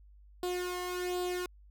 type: tone with flanger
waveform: sawtooth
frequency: 359.6 Hz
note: F#4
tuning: 49 cents flat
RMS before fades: -35 dBFS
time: 0.43-1.46 s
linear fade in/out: 2 ms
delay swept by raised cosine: 0.24 to 0.99 ms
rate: 1.3 Hz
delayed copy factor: +0.65
effects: added 50 Hz sine -54 dBFS peak until 1.7 s